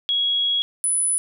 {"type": "tone pair in turn", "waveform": "sine", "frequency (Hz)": [3322, 9984], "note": ["G#7", "D#9"], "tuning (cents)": [0, 5], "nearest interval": "octave + perfect fifth", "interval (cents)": 1905, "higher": "second", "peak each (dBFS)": -18, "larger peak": "neither", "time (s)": [[0.09, 0.62], [0.84, 1.18]], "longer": "first", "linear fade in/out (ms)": 0, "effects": []}